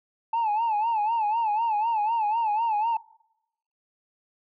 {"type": "tone with vibrato", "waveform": "sine", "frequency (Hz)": 880, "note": "A5", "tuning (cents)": 0, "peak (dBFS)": -20, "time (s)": [0.33, 2.97], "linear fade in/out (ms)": 5, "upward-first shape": "sine", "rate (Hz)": 4, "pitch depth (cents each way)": 110, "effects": ["noise-tail reverb RT60 0.8 s tail -22 dB re dry", "tanh soft clip ceiling -20 dBFS"]}